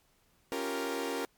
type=chord; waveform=sawtooth; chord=G half-diminished seventh; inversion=second; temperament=equal; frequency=277.2 / 349.2 / 392 / 466.2 Hz; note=Db4 / F4 / G4 / Bb4; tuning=0 / 0 / 0 / 0 cents; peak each=-34 / -36 / -36 / -32 dBFS; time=0.52-1.25 s; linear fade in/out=0 ms; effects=pink hiss -69 dBFS RMS until 1.37 s + MP3 96 kbps